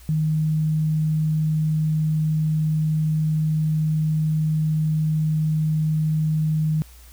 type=tone; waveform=sine; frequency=155.56 Hz; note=D#3; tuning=in tune; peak=-18 dBFS; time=0.09-6.82 s; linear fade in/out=0 ms; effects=added 60 Hz sine -44 dBFS peak until 7.12 s + white hiss -51 dBFS RMS until 7.12 s